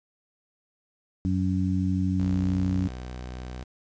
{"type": "harmonic tone", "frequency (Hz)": 93.1, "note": "F#2", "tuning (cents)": 11, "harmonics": [1, 2, 3], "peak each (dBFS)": [-26, -26, -29], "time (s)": [1.25, 2.88], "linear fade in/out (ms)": 0}
{"type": "tone", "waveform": "sawtooth", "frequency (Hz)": 62.3, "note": "B1", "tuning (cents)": 16, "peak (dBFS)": -31, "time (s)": [2.19, 3.64], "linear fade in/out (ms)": 10}
{"effects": ["resampled to 16000 Hz", "9-bit"]}